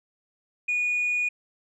sine tone, 2455 Hz, D#7, 24 cents flat, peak -21 dBFS, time 0.68-1.29 s, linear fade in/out 10 ms, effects tanh soft clip ceiling -20 dBFS

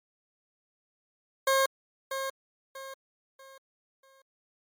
20% pulse tone with echo, 537 Hz, C5, 45 cents sharp, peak -17 dBFS, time 1.47-1.66 s, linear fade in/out 5 ms, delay 640 ms, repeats 4, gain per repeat -9 dB, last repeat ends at 4.22 s, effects MP3 96 kbps

